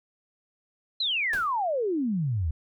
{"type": "exponential sweep", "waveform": "sine", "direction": "down", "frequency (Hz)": [4176, 72.6], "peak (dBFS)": -24, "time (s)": [1, 2.51], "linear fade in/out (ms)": 5}
{"type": "noise with exponential decay", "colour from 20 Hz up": "pink", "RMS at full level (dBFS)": -35, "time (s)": [1.33, 1.56], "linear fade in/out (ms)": 2, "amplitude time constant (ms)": 49}
{"effects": []}